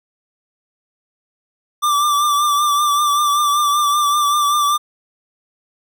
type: tone with vibrato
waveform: square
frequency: 1174.7 Hz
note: D6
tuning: in tune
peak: -14 dBFS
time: 1.82-4.78 s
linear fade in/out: 20 ms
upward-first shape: triangle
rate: 5.2 Hz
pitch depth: 45 cents each way
effects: none